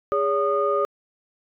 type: tone cluster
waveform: sine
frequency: 410.2 / 567 / 1227 Hz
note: G#4 / C#5 / D#6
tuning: -21 / +39 / -25 cents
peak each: -23 dBFS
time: 0.12-0.85 s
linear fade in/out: 0 ms
effects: tanh soft clip ceiling -9 dBFS